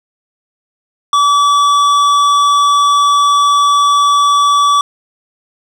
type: tone with hard clipping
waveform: triangle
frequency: 1149 Hz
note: D6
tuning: 38 cents flat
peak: -9 dBFS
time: 1.13-4.81 s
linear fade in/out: 2 ms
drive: 15 dB
effects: none